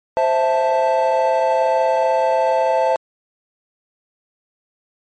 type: chord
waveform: triangle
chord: A minor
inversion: first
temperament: equal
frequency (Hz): 523.3 / 659.3 / 880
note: C5 / E5 / A5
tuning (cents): 0 / 0 / 0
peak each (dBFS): -16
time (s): 0.17-2.96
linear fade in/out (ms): 0
effects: tanh soft clip ceiling -4 dBFS + MP3 32 kbps